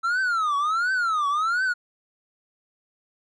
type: tone with vibrato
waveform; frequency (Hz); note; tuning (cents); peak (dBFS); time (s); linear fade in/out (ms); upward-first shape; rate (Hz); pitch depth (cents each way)
triangle; 1318.5; E6; 0; -19; 0.03-1.74; 20; triangle; 1.4; 290
effects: resampled to 22050 Hz